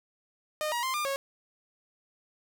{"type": "tone with pitch steps", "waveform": "sawtooth", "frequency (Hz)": [612, 954, 1047, 1201, 549], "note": ["D#5", "A#5", "C6", "D6", "C#5"], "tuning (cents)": [-29, 40, 1, 38, -17], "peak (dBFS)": -25, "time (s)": [0.61, 1.16], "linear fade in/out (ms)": 0, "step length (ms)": 110, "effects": []}